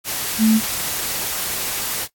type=tone in noise; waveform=sine; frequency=220 Hz; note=A3; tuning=in tune; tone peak=-11 dBFS; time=0.38-0.61 s; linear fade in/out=50 ms; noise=white; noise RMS=-24 dBFS; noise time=0.04-2.08 s; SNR=+10 dB; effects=noise-tail reverb RT60 0.1 s tail -19 dB re dry + AAC 64 kbps